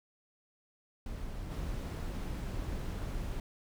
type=noise with level steps; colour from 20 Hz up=brown; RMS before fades=-41 / -37 dBFS; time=1.06-3.4 s; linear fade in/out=2 ms; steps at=1.5 s; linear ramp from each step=20 ms; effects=none